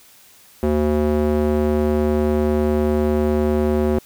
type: tone with band-pass filter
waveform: square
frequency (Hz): 75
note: D2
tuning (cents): +37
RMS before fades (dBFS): -18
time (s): 0.63-3.99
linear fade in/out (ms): 0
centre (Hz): 370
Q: 1.4
effects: white hiss -49 dBFS RMS until 4.05 s